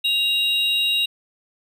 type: tone pair together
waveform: triangle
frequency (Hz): 2794 / 3812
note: F7 / A#7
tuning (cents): 0 / +38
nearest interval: perfect fourth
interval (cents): 538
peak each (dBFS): -19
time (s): 0.04-1.06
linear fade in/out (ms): 10
effects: none